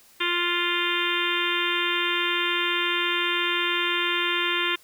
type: harmonic tone with a mistuned harmonic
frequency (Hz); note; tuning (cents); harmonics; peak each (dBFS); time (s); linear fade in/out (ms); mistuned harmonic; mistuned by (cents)
349.2; F4; 0; 1 / 3 / 4 / 5 / 6 / 7 / 8 / 9 / 10; -31 / -31 / -31 / -31 / -31 / -31 / -31 / -31 / -31; 0.2-4.76; 10; 10; +43
effects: white hiss -55 dBFS RMS until 4.83 s

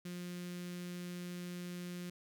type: tone with notch filter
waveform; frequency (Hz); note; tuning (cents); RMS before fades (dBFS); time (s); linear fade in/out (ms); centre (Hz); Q
sawtooth; 177.2; F3; +25; -44; 0.05-2.1; 5; 800; 0.53
effects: none

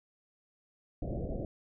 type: low-pass noise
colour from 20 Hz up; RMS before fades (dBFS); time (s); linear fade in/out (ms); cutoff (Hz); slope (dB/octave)
pink; -36; 1.02-1.45; 2; 700; 96
effects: none

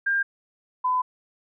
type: tone pair in turn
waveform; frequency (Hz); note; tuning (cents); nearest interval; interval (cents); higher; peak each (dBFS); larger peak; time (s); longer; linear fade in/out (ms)
sine; 1600 / 1007.9; G6 / B5; +35 / +35; minor sixth; 800; first; -20; neither; 0.06-0.23 / 0.84-1.02; second; 10
effects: none

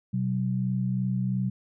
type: tone pair together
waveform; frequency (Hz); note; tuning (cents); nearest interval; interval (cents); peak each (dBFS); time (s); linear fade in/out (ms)
sine; 126.28 / 189.2; B2 / F#3; +39 / +39; perfect fifth; 700; -27 / -27; 0.13-1.5; 10
effects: none

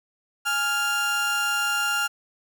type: tone pair together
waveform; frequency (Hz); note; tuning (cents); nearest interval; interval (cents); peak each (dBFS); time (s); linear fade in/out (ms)
30% pulse; 830.6 / 1396.9; G#5 / F6; 0 / 0; major sixth; 900; -29 / -20; 0.45-2.08; 20
effects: 9-bit

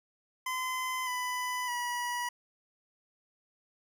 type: tone with pitch steps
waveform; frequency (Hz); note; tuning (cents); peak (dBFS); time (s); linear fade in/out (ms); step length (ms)
25% pulse; 1025 / 997 / 969.7; C6 / B5 / B5; -36 / +16 / -32; -28; 0.46-2.29; 5; 610
effects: none

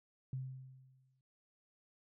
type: tone with exponential decay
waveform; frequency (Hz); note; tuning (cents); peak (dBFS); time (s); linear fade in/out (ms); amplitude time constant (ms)
sine; 130.81; C3; 0; -36; 0.33-1.21; 2; 190
effects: none

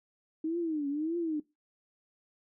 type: tone with vibrato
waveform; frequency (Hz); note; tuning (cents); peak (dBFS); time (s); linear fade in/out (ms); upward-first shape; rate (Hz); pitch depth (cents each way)
sine; 311.1; D#4; 0; -29; 0.44-1.4; 5; triangle; 1.7; 200
effects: noise-tail reverb RT60 0.2 s tail -19 dB re dry

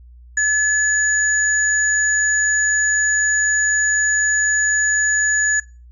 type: tone pair together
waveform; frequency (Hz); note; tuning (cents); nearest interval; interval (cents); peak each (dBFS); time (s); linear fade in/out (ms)
sine; 1712 / 6848; A6 / A8; -48 / -48; 2 octaves; 2400; -15 / -19; 0.37-5.6; 5
effects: noise-tail reverb RT60 0.3 s tail -23 dB re dry + added 60 Hz sine -40 dBFS peak until 5.91 s

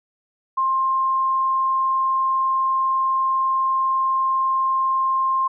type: tone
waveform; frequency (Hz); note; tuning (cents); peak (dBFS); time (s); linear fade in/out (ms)
sine; 1058; C6; +19; -17; 0.57-5.48; 10
effects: none

